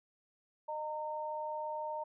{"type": "tone pair together", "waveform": "sine", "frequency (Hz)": [612, 917], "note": ["D#5", "A#5"], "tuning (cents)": [-29, -29], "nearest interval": "perfect fifth", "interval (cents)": 700, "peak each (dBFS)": [-40, -38], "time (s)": [0.68, 2.04], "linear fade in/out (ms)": 10, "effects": []}